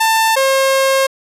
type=tone pair in turn; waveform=sawtooth; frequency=891 / 536.9 Hz; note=A5 / C5; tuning=+22 / +45 cents; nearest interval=major sixth; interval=877 cents; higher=first; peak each=-7 dBFS; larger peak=neither; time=0-0.36 / 0.36-1.07 s; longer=second; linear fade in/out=10 ms; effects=resampled to 32000 Hz